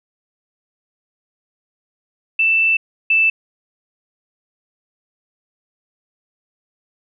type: tone pair in turn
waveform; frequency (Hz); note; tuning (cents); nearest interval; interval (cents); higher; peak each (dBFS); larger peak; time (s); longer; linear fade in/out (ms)
sine; 2657 / 2644; E7 / E7; +13 / +5; unison; 8; first; -12 / -11; second; 2.39-2.77 / 3.1-3.3; first; 5
effects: none